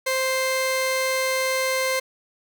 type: tone pair together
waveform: sawtooth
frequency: 523.3 / 1046.6 Hz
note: C5 / C6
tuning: 0 / 0 cents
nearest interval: octave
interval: 1200 cents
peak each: -19 dBFS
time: 0.06-2 s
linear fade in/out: 10 ms
effects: none